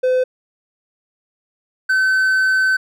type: tone pair in turn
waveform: triangle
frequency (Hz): 510 / 1528.3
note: C5 / G6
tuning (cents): -44 / -44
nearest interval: octave + perfect fifth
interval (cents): 1900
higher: second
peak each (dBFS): -11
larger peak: neither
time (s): 0.03-0.24 / 1.89-2.77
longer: second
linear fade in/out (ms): 10
effects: none